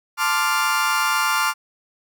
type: chord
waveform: 35% pulse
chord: D minor seventh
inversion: second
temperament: equal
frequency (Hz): 880 / 1046.5 / 1174.7 / 1396.9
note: A5 / C6 / D6 / F6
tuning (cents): 0 / 0 / 0 / 0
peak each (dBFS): -24 / -23 / -22 / -20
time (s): 0.17-1.54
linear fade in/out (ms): 50
effects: none